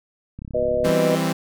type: click train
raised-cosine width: 5 ms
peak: -22 dBFS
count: 18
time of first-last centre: 0.39-0.891 s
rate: 33.9 Hz
type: harmonic tone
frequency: 123.47 Hz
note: B2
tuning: in tune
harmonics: 2 / 3 / 4 / 5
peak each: -33 / -31 / -22 / -21 dBFS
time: 0.54-1.16 s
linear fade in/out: 10 ms
type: chord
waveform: sawtooth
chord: C major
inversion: first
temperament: equal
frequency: 164.81 / 196 / 261.6 Hz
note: E3 / G3 / C4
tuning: 0 / 0 / 0 cents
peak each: -19 / -22 / -21 dBFS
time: 0.84-1.33 s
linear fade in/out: 10 ms
effects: none